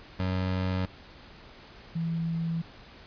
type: tone pair in turn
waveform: 25% pulse / sine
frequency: 92.9 / 165.53 Hz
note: F#2 / E3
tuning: +7 / +8 cents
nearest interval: minor seventh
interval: 1001 cents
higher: second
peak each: -23 / -27 dBFS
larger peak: first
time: 0.19-0.86 / 1.95-2.62 s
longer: neither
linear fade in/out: 10 ms
effects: pink hiss -50 dBFS RMS until 3.06 s + resampled to 11025 Hz